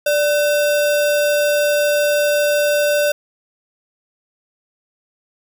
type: tone with sample-and-hold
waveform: sine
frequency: 587.3 Hz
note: D5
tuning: in tune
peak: -13 dBFS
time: 0.06-3.12 s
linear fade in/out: 5 ms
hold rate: 2100 Hz
effects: none